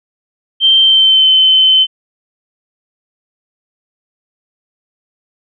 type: tone with pitch glide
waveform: sine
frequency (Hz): 3136 to 3066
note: G7 to G7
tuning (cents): 0 to -39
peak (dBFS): -5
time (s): 0.6-1.87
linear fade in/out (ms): 50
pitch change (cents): -39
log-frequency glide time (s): 0.8-1.28
effects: none